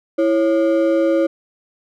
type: ring-modulated tone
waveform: triangle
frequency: 440 Hz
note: A4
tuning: in tune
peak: -8 dBFS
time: 0.18-1.27 s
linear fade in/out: 10 ms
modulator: 109 Hz
effects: none